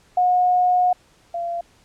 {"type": "tone pair in turn", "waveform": "sine", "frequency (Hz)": [724, 686.6], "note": ["F#5", "F5"], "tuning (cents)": [-38, -30], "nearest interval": "minor second", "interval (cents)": 92, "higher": "first", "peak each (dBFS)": [-14, -23], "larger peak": "first", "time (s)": [[0.17, 0.93], [1.34, 1.61]], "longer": "first", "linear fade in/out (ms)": 5, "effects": ["pink hiss -56 dBFS RMS until 1.84 s", "low-pass 9000 Hz 12 dB/octave"]}